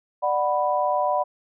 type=chord; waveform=sine; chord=B minor; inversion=first; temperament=just; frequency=592.7 / 740.8 / 987.8 Hz; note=D5 / F#5 / B5; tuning=+16 / +2 / 0 cents; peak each=-24 dBFS; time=0.22-1.24 s; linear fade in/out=20 ms; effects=none